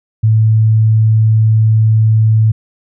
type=tone; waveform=sine; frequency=110 Hz; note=A2; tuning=in tune; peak=-6 dBFS; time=0.23-2.52 s; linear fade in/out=10 ms; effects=none